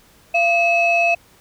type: tone pair together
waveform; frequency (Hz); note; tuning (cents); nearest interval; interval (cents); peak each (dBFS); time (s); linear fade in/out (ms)
sine; 685 / 2584; F5 / E7; -34 / -35; octave + major seventh; 2299; -15; 0.34-1.15; 10
effects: tanh soft clip ceiling -8 dBFS + pink hiss -52 dBFS RMS until 1.4 s